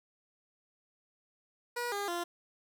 15% pulse tone with pitch steps, 482.4 / 404.8 / 346.4 Hz, B4 / G#4 / F4, -41 / -44 / -14 cents, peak -27 dBFS, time 1.76-2.24 s, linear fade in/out 10 ms, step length 160 ms, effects none

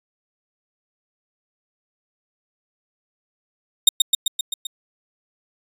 sawtooth tone with echo, 3692 Hz, A#7, 17 cents flat, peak -4 dBFS, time 3.87-3.89 s, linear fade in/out 5 ms, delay 130 ms, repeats 6, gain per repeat -3 dB, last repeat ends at 4.67 s, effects resampled to 32000 Hz

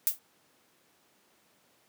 violet noise with exponential decay, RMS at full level -21 dBFS, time 0.07-0.19 s, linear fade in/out 0 ms, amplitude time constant 25 ms, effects pink hiss -66 dBFS RMS until 1.88 s + high-pass 200 Hz 12 dB/octave

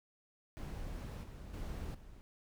brown noise with level steps, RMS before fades -43 / -49 / -42 / -55 dBFS, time 0.57-2.21 s, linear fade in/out 0 ms, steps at 1.23 / 1.53 / 1.94 s, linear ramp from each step 10 ms, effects none

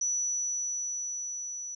sine tone with level ramp, 5920 Hz, F#8, in tune, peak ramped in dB -26 to -36 dBFS, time 0.01-1.75 s, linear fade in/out 5 ms, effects none

